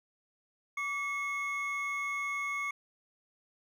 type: tone pair together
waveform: triangle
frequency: 1152.7 / 2179 Hz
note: D6 / C#7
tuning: -33 / -30 cents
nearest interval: major seventh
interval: 1103 cents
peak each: -35 / -32 dBFS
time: 0.77-2.71 s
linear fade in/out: 5 ms
effects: none